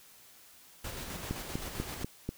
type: noise with tremolo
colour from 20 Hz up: pink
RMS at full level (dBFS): -40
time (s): 0.84-2.04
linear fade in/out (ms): 5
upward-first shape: square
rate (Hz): 7.7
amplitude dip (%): 30
type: click train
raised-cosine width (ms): 3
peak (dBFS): -20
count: 5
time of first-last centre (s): 1.31-2.29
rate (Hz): 4.08
effects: white hiss -57 dBFS RMS until 2.37 s